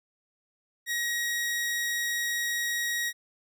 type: tone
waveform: sawtooth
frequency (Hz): 1895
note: A#6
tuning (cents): +28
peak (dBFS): -24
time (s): 0.86-3.13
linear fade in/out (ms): 50
effects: none